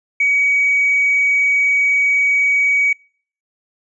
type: tone with tanh clipping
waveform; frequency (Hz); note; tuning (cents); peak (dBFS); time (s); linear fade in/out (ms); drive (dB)
triangle; 2262; C#7; +34; -12; 0.2-2.93; 5; 4
effects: noise-tail reverb RT60 0.5 s tail -26 dB re dry + resampled to 22050 Hz